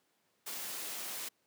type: noise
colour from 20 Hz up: white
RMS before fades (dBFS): -41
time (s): 0.46-1.29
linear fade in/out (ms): 10
effects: pink hiss -75 dBFS RMS until 1.46 s + high-pass 200 Hz 12 dB/octave